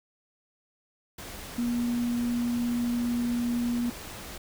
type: tone in noise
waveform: sine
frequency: 239.5 Hz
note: A#3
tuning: 47 cents sharp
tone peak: -25 dBFS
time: 1.58-3.9 s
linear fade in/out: 5 ms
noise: pink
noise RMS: -41 dBFS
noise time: 1.18-4.38 s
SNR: +13 dB
effects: none